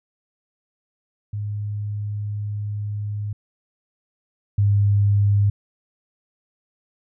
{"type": "tone pair in turn", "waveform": "sine", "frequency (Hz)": [103.83, 101.58], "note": ["G#2", "G#2"], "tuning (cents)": [0, -38], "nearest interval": "unison", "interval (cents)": 38, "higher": "first", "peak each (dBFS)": [-24, -14], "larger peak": "second", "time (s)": [[1.33, 3.33], [4.58, 5.5]], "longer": "first", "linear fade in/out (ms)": 5, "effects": []}